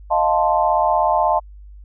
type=chord; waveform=sine; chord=F dominant seventh; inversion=third; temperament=equal; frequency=622.3 / 698.5 / 880 / 1046.5 Hz; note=Eb5 / F5 / A5 / C6; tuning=0 / 0 / 0 / 0 cents; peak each=-20 / -19 / -18 / -22 dBFS; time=0.1-1.4 s; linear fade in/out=20 ms; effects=added 50 Hz sine -37 dBFS peak until 1.84 s